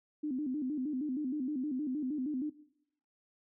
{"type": "tone with vibrato", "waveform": "sine", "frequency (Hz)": 277.7, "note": "C#4", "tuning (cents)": 3, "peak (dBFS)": -32, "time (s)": [0.23, 2.5], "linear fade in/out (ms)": 10, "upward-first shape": "square", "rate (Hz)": 6.4, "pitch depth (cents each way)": 140, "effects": ["noise-tail reverb RT60 0.8 s tail -20 dB re dry"]}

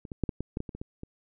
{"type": "clicks", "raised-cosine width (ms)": 3, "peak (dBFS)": [-29, -24, -13, -17, -19, -18, -20, -25, -27, -23, -26], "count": 11, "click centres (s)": [0.052, 0.118, 0.237, 0.292, 0.406, 0.571, 0.604, 0.692, 0.75, 0.815, 1.034], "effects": []}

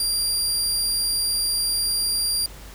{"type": "tone", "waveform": "25% pulse", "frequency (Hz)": 4767, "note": "D8", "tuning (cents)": 25, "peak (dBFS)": -16, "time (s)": [0, 2.46], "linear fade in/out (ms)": 2, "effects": ["added 50 Hz sine -40 dBFS peak until 2.74 s", "pink hiss -44 dBFS RMS until 2.74 s"]}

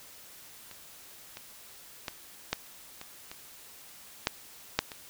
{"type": "clicks", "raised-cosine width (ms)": 0.2, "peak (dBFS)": [-29, -24, -16, -10, -24, -24, -8, -6, -23], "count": 9, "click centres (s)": [0.713, 1.371, 2.082, 2.53, 3.014, 3.315, 4.271, 4.79, 4.918], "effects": ["white hiss -51 dBFS RMS until 5.09 s"]}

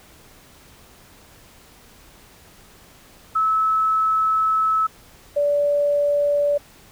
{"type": "tone pair in turn", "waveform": "sine", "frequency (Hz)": [1300, 579.1], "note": ["E6", "D5"], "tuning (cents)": [-24, -24], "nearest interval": "octave + major second", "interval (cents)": 1400, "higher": "first", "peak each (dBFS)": -16, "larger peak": "neither", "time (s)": [[3.35, 4.87], [5.36, 6.58]], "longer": "first", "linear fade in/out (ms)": 10, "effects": ["pink hiss -49 dBFS RMS until 6.91 s"]}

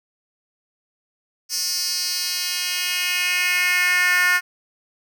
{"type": "tone with high-pass filter sweep", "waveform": "10% pulse", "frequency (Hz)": 359.7, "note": "F#4", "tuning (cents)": -49, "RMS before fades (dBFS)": -21, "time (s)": [1.49, 4.41], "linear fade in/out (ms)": 50, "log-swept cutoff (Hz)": [5500, 1600], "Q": 2.7, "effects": []}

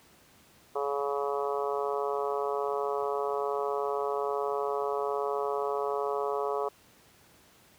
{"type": "harmonic tone", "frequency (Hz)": 141.2, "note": "C#3", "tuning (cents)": 32, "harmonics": [3, 4, 5, 6, 7, 8, 9], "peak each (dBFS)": [-31, -36, -36, -40, -38, -37, -42], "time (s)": [0.75, 6.69], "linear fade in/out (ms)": 10, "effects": ["pink hiss -59 dBFS RMS until 7.78 s", "high-pass 80 Hz 12 dB/octave"]}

